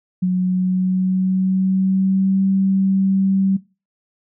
sine tone with pitch glide, 182.8 to 192.78 Hz, F#3 to G3, -21 to -29 cents, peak -14 dBFS, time 0.22-3.57 s, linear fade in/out 10 ms, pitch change +92 cents, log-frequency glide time 0.33-2.42 s, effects noise-tail reverb RT60 0.3 s tail -20 dB re dry

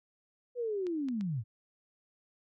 sine linear sweep, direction down, 500 to 99.4 Hz, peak -31 dBFS, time 0.55-1.44 s, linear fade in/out 50 ms
clicks, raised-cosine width 0.2 ms, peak -32 dBFS, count 3, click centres 0.868 / 1.086 / 1.21 s
effects none

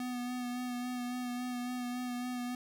square tone with vibrato, 247.1 Hz, B3, 1 cent sharp, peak -36 dBFS, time 0-2.55 s, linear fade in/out 2 ms, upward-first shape sine, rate 3.6 Hz, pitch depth 21 cents each way, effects none

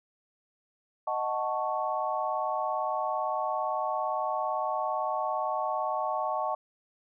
sine chord, D# half-diminished seventh, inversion none, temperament equal, 622.3 / 740 / 880 / 1108.7 Hz, D#5 / F#5 / A5 / C#6, 0 / 0 / 0 / 0 cents, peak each -33 dBFS, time 1.07-6.55 s, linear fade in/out 5 ms, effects none

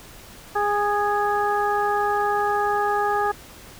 harmonic tone with a mistuned harmonic, 411.5 Hz, G#4, 16 cents flat, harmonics 1 / 2 / 3 / 4, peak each -25 / -22 / -26 / -29 dBFS, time 0.55-3.32 s, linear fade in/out 10 ms, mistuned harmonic 4, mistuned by +21 cents, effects pink hiss -44 dBFS RMS until 3.79 s

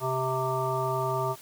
harmonic tone, 130.5 Hz, C3, 4 cents flat, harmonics 1 / 3 / 5 / 7 / 9, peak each -32 / -32 / -32 / -32 / -32 dBFS, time 0-1.36 s, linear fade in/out 50 ms, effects white hiss -49 dBFS RMS until 1.41 s

